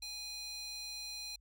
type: tone with high-pass filter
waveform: square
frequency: 823 Hz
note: G#5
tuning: 16 cents flat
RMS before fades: -44 dBFS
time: 0.02-1.36 s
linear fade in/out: 5 ms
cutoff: 3800 Hz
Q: 2.8
effects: added 50 Hz sine -62 dBFS peak until 1.4 s